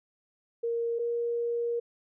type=tone pair in turn; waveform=sine; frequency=466.2 / 471.3 Hz; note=A#4 / A#4; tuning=0 / +19 cents; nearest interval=unison; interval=19 cents; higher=second; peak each=-27 dBFS; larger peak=neither; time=0.63-0.99 / 0.99-1.8 s; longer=second; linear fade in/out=10 ms; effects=none